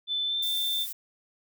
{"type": "tone with pitch glide", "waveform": "sine", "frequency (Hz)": [3520, 3561], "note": ["A7", "A7"], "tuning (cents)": [0, 20], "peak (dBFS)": -26, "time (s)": [0.07, 0.87], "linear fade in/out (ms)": 50, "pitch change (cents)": 20, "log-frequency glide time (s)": [0.26, 0.36]}
{"type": "noise", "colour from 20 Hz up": "violet", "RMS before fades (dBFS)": -36, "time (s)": [0.42, 0.93], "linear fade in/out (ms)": 10}
{"effects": []}